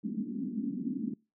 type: band-pass noise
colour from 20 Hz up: pink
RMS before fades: -35 dBFS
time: 0.03-1.14 s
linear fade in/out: 5 ms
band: 200 to 280 Hz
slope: 48 dB/octave
effects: noise-tail reverb RT60 0.3 s tail -25 dB re dry